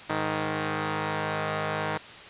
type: tone pair together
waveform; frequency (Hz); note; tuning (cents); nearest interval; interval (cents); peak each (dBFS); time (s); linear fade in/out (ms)
5% pulse; 104.2 / 156.12; G#2 / D#3; +6 / +6; perfect fifth; 700; -21 / -17; 0.09-1.98; 10
effects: white hiss -44 dBFS RMS until 2.29 s + resampled to 8000 Hz